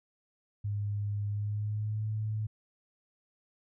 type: tone with pitch glide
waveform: sine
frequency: 102.7 to 107.93 Hz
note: G#2 to A2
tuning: -19 to -33 cents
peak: -30 dBFS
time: 0.64-2.47 s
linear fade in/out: 10 ms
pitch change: +86 cents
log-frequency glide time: 1.28-2.05 s
effects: none